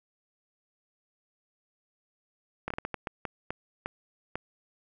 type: slowing click train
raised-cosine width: 0.5 ms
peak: -17 dBFS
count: 11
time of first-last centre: 2.68-4.356 s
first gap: 24 ms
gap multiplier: 1.4
effects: none